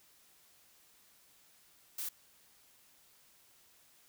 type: noise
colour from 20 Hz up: blue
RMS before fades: -39 dBFS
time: 1.98-2.09 s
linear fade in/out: 5 ms
effects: white hiss -65 dBFS RMS until 4.08 s